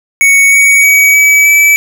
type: tone with pitch steps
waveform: square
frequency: 2226 / 2245 / 2265 / 2285 / 2304 Hz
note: C#7 / C#7 / C#7 / D7 / D7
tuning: +7 / +21 / +37 / -48 / -34 cents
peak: -4 dBFS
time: 0.21-1.76 s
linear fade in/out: 0 ms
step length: 310 ms
effects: none